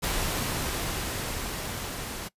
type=noise with level ramp; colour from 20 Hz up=pink; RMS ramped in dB=-28 to -36 dBFS; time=0.02-2.29 s; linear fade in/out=20 ms; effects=noise-tail reverb RT60 0.1 s tail -21 dB re dry + resampled to 32000 Hz